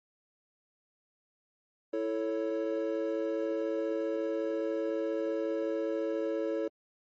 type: chord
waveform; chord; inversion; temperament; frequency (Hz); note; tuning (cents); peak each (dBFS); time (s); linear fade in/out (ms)
triangle; A major; second; equal; 329.6 / 440 / 554.4; E4 / A4 / C#5; 0 / 0 / 0; -32; 1.93-6.68; 5
effects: MP3 32 kbps